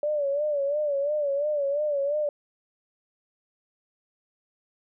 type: tone with vibrato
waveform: sine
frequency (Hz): 579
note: D5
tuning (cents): -25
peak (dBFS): -23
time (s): 0.03-2.29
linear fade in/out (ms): 2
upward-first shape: sine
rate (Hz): 2.9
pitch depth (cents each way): 81
effects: none